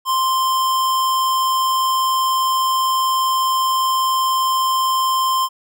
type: tone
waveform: square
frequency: 1046.5 Hz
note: C6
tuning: in tune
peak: -16 dBFS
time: 0.05-5.49 s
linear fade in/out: 50 ms
effects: none